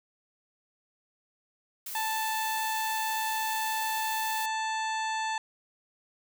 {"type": "noise", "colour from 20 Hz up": "blue", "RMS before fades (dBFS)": -38, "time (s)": [1.86, 4.46], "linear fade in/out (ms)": 5}
{"type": "harmonic tone", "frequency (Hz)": 880, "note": "A5", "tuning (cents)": 0, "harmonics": [1, 2, 3, 4, 5, 7, 8, 9], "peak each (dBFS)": [-30, -36, -40, -42, -44, -47, -48, -49], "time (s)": [1.95, 5.38], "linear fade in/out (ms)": 2}
{"effects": []}